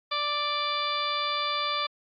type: harmonic tone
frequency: 587.3 Hz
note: D5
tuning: in tune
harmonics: 1 / 2 / 3 / 4 / 5 / 6 / 7 / 8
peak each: -37 / -29 / -41 / -35 / -41 / -32 / -40 / -37 dBFS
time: 0.11-1.87 s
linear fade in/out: 10 ms
effects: AAC 64 kbps